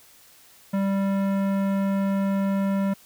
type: tone with tanh clipping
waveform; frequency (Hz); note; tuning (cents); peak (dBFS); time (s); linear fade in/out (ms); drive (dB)
sine; 196; G3; 0; -23; 0.73-2.94; 10; 17
effects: white hiss -53 dBFS RMS until 3.05 s